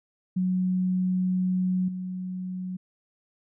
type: tone with level steps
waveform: sine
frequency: 184 Hz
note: F#3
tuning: 9 cents flat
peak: -22 / -30 dBFS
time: 0.36-2.77 s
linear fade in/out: 10 ms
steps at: 1.88 s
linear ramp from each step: 5 ms
effects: none